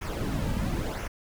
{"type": "noise with flanger", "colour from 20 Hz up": "brown", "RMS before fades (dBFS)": -30, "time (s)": [0.01, 1.08], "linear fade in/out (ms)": 10, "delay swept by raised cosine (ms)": [0.23, 2.83], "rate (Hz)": 0.98, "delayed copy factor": -0.6, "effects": []}